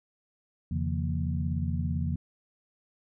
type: tone cluster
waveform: sine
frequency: 83.7 / 135.3 / 153.7 / 171.1 / 231.9 Hz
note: E2 / C#3 / D#3 / F3 / A#3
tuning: +27 / -42 / -21 / -35 / -9 cents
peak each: -30 / -34 / -37 / -33 / -37 dBFS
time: 0.71-2.16 s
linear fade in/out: 5 ms
effects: none